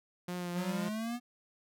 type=tone with vibrato; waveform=sawtooth; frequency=177 Hz; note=F3; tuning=23 cents sharp; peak=-32 dBFS; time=0.28-0.89 s; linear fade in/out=5 ms; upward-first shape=triangle; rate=3.2 Hz; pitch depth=24 cents each way
type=exponential sweep; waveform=square; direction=up; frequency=177.6 to 246.1 Hz; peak=-35 dBFS; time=0.54-1.2 s; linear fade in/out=50 ms
effects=none